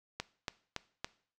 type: click train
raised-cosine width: 0.2 ms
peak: -18 dBFS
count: 4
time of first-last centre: 0.2-1.045 s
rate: 3.55 Hz
effects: noise-tail reverb RT60 0.5 s tail -19 dB re dry